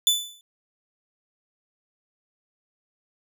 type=tone with exponential decay; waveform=sawtooth; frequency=3494 Hz; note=A7; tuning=13 cents flat; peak=-11 dBFS; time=0.07-0.41 s; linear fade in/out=1 ms; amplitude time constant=72 ms; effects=none